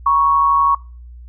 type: tone pair together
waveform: sine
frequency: 956.5 / 1108.7 Hz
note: A#5 / C#6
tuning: +44 / 0 cents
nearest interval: minor third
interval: 256 cents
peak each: -19 / -11 dBFS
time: 0.06-0.75 s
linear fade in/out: 5 ms
effects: noise-tail reverb RT60 0.4 s tail -24 dB re dry + added 60 Hz sine -34 dBFS peak until 1.28 s